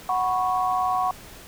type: chord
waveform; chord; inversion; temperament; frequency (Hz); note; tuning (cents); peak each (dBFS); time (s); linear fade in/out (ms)
sine; F# suspended fourth; none; equal with one note detuned; 740 / 987.8 / 1104.3; F#5 / B5 / C#6; 0 / 0 / -7; -23 / -29 / -25; 0.09-1.11; 2
effects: pink hiss -44 dBFS RMS until 1.47 s